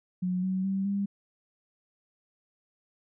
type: tone with pitch steps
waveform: sine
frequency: 182 / 187.66 / 193.49 / 199.51 Hz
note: F#3 / F#3 / G3 / G3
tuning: -28 / +25 / -22 / +31 cents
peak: -26 dBFS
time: 0.22-1.06 s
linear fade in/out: 10 ms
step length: 210 ms
effects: none